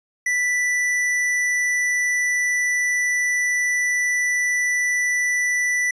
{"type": "tone with tanh clipping", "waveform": "sine", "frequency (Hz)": 1975.5, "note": "B6", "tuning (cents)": 0, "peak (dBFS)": -20, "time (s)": [0.26, 5.91], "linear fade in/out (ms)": 5, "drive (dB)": 16, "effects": ["resampled to 22050 Hz"]}